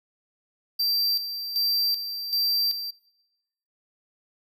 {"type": "tone with tremolo", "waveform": "square", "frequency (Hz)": 4699, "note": "D8", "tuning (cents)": 0, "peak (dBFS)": -22, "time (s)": [0.79, 2.91], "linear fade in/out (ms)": 10, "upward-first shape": "square", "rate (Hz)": 1.3, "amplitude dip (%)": 65, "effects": ["noise-tail reverb RT60 1.0 s tail -23 dB re dry"]}